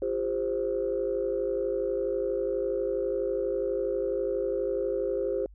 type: chord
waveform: sine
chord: F suspended second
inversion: none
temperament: equal with one note detuned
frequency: 349.2 / 401.4 / 523.3 Hz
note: F4 / G4 / C5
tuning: 0 / +41 / 0 cents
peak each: -33 / -29 / -29 dBFS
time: 0.02-5.46 s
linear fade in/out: 2 ms
effects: tanh soft clip ceiling -18 dBFS + added 50 Hz sine -48 dBFS peak until 5.54 s